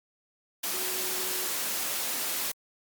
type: tone in noise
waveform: sine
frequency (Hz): 370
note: F#4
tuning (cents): 0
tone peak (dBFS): -40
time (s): 0.73-1.48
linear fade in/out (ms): 10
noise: white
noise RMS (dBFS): -31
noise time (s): 0.63-2.52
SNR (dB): -12
effects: high-pass 200 Hz 12 dB/octave + Opus 48 kbps